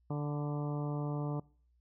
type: harmonic tone with a mistuned harmonic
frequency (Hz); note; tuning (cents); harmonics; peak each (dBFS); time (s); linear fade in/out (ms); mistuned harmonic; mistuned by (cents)
146.83; D3; 0; 1 / 2 / 3 / 4 / 5 / 6 / 7 / 8; -34 / -40 / -44 / -46 / -48 / -50 / -51 / -52; 0.1-1.4; 5; 7; -23
effects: noise-tail reverb RT60 0.5 s tail -25 dB re dry + added 60 Hz sine -67 dBFS peak until 1.8 s